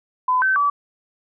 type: tone with pitch steps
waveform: sine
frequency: 1010 / 1539 / 1150 Hz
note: B5 / G6 / D6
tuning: +39 / -32 / -37 cents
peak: -15 dBFS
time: 0.28-0.7 s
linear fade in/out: 5 ms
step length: 140 ms
effects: none